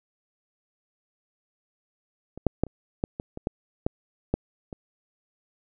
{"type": "clicks", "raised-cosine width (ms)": 2, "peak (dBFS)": [-25, -6, -8, -29, -11, -18, -22, -12, -10, -9, -23], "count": 11, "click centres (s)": [2.376, 2.467, 2.636, 2.667, 3.039, 3.199, 3.374, 3.471, 3.865, 4.34, 4.728], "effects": []}